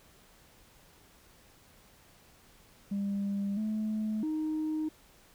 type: tone with pitch steps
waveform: sine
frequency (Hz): 199.8 / 215.8 / 310.8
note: G3 / A3 / D#4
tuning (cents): +33 / -33 / -2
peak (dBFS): -28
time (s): 2.91-4.89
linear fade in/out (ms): 10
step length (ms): 660
effects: tanh soft clip ceiling -27 dBFS + pink hiss -60 dBFS RMS until 5.34 s